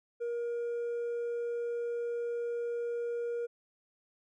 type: tone with hard clipping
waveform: triangle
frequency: 473.2 Hz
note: A#4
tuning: 26 cents sharp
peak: -31 dBFS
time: 0.2-3.47 s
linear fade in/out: 20 ms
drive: 1 dB
effects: none